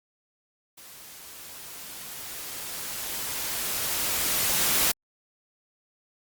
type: noise with level ramp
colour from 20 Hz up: white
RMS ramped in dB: -47 to -22 dBFS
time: 0.77-4.92 s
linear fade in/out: 10 ms
effects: Opus 48 kbps